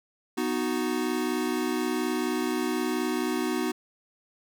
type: chord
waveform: square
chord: B major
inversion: none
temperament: equal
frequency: 246.9 / 311.1 / 370 Hz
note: B3 / D#4 / F#4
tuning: 0 / 0 / 0 cents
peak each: -31 dBFS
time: 0.37-3.72 s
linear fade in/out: 10 ms
effects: none